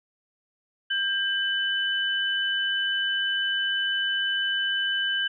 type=tone pair together; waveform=sine; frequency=1590 / 3002 Hz; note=G6 / F#7; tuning=+24 / +24 cents; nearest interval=major seventh; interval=1100 cents; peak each=-26 / -26 dBFS; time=0.9-5.28 s; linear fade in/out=10 ms; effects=none